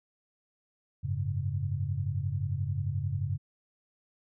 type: chord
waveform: sine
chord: F# suspended second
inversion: none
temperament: equal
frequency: 92.5 / 103.83 / 138.59 Hz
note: F#2 / G#2 / C#3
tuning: 0 / 0 / 0 cents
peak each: -33 dBFS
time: 1.03-3.38 s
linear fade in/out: 20 ms
effects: none